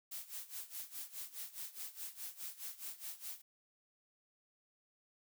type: noise with tremolo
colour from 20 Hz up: blue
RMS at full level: -44 dBFS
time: 0.11-3.42 s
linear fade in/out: 10 ms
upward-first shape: sine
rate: 4.8 Hz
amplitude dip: 85%
effects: none